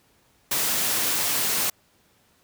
white high-pass noise, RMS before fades -24 dBFS, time 0.51-1.7 s, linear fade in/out 5 ms, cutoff 100 Hz, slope 12 dB/octave, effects pink hiss -62 dBFS RMS until 2.43 s + high-pass 60 Hz 12 dB/octave

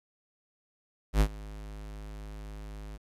square tone with ADSR envelope, 51.91 Hz, G#1, in tune, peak -19 dBFS, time 1.13-2.98 s, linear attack 77 ms, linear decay 69 ms, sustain -22 dB, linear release 24 ms, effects resampled to 32000 Hz + 10-bit

